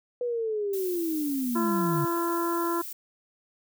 sine linear sweep, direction down, 493.9 to 138.59 Hz, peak -26 dBFS, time 0.21-2.05 s, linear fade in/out 2 ms
violet noise, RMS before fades -38 dBFS, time 0.73-2.93 s, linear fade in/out 5 ms
harmonic tone, 340 Hz, F4, 46 cents flat, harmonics 1 / 2 / 3 / 4 / 5, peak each -27 / -40 / -30 / -35 / -44 dBFS, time 1.55-2.82 s, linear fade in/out 10 ms
effects none

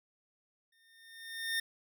25% pulse tone with exponential growth, 1822 Hz, A#6, 40 cents flat, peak -26 dBFS, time 0.72-1.6 s, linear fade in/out 5 ms, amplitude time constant 190 ms, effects none

